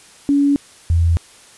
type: tone pair in turn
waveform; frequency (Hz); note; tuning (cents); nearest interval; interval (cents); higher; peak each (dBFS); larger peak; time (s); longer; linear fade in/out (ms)
sine; 283.5 / 83.92; C#4 / E2; +39 / +31; octave + major sixth; 2108; first; -11; neither; 0.29-0.56 / 0.9-1.17; neither; 0
effects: white hiss -45 dBFS RMS until 1.57 s + resampled to 24000 Hz